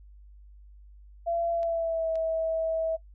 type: tone with pitch glide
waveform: sine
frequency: 678 to 648.5 Hz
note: E5 to E5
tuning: +49 to -28 cents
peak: -25 dBFS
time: 1.26-2.97 s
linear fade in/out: 20 ms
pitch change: -77 cents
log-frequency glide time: 1.52-2.1 s
type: clicks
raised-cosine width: 0.2 ms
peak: -32 dBFS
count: 2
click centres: 1.631 / 2.156 s
effects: noise-tail reverb RT60 0.1 s tail -21 dB re dry + added 50 Hz sine -48 dBFS peak until 3.14 s